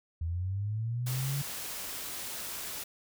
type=linear sweep; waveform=sine; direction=up; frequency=79.9 to 142.9 Hz; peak=-30 dBFS; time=0.21-1.42 s; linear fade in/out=5 ms
type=noise; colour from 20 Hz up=white; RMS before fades=-39 dBFS; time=1.06-2.84 s; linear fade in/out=10 ms
effects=none